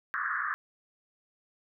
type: band-pass noise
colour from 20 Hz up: white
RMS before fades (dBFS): -32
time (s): 0.14-0.54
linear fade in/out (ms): 0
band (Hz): 1100 to 1800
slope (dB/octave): 96
effects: none